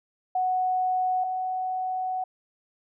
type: tone pair in turn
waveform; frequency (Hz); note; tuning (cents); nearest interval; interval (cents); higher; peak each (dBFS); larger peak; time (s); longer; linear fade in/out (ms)
sine; 740 / 744.1; F#5 / F#5; 0 / +10; unison; 10; second; -22 / -26; first; 0.35-1.24 / 1.24-2.24; second; 5
effects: none